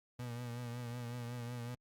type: tone with vibrato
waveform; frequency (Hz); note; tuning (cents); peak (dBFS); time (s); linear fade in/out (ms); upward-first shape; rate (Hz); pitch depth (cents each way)
35% pulse; 120.6; B2; -41; -39; 0.19-1.75; 5; triangle; 5.4; 54
effects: Opus 48 kbps